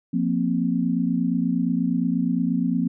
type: chord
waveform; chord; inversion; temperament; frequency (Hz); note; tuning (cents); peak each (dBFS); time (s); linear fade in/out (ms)
sine; F suspended fourth; none; equal with one note detuned; 175.83 / 233.1 / 261.6; F3 / Bb3 / C4; +12 / 0 / 0; -24; 0.13-2.88; 10
effects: none